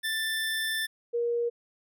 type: tone pair in turn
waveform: 25% pulse / sine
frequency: 1771 / 473 Hz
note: A6 / A#4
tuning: +11 / +25 cents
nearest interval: octave + major seventh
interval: 2286 cents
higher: first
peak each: -24 / -25 dBFS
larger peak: first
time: 0.03-0.87 / 1.13-1.5 s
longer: first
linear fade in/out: 20 ms
effects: none